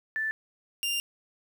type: tone pair in turn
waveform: sine / sawtooth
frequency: 1760 / 2794 Hz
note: A6 / F7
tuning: 0 / 0 cents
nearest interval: minor sixth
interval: 800 cents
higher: second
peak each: -27 / -24 dBFS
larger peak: second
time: 0.16-0.31 / 0.83-1 s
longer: second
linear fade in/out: 0 ms
effects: 10-bit